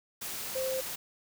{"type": "tone in noise", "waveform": "sine", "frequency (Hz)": 523.3, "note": "C5", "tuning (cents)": 0, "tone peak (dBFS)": -30, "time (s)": [0.55, 0.81], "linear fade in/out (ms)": 10, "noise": "white", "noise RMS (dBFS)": -38, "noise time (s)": [0.21, 0.96], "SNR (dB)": 5, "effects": []}